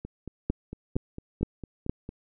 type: two click trains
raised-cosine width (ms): 3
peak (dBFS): -12 / -24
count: 4 / 10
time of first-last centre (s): 0.5-1.895 / 0.05-2.091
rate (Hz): 2.15 / 4.41
effects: none